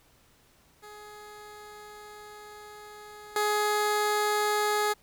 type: tone with level steps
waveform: 15% pulse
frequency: 419.4 Hz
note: G#4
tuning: 17 cents sharp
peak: -38 / -18 dBFS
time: 0.82-4.94 s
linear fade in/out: 20 ms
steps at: 3.36 s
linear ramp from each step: 2 ms
effects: pink hiss -62 dBFS RMS until 5.02 s